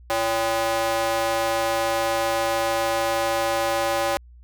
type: tone with high-pass filter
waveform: square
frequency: 113.4 Hz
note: A#2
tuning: 47 cents flat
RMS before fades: -23 dBFS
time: 0.1-4.17 s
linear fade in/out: 0 ms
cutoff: 630 Hz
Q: 2
effects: added 60 Hz sine -44 dBFS peak until 4.43 s